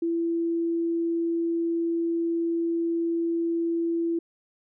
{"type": "tone", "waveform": "sine", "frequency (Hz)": 335.2, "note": "E4", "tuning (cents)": 29, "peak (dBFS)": -23, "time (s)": [0.02, 4.19], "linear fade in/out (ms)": 5, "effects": []}